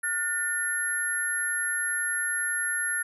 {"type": "tone cluster", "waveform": "sine", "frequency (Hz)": [1440, 1802, 11110], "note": ["F#6", "A6", "F9"], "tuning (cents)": [-47, 41, -10], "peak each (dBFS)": -30, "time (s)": [0.03, 3.03], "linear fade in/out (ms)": 10, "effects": []}